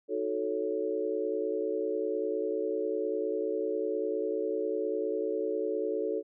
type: chord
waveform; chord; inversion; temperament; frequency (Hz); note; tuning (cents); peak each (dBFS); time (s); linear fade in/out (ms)
sine; D# half-diminished seventh; none; equal; 311.1 / 370 / 440 / 554.4; D#4 / F#4 / A4 / C#5; 0 / 0 / 0 / 0; -37 / -35 / -31 / -36; 0.08-6.23; 50
effects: none